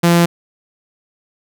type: tone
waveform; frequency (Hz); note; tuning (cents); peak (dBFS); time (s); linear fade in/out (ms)
sawtooth; 171.2; F3; -34; -5; 0.03-0.26; 10
effects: none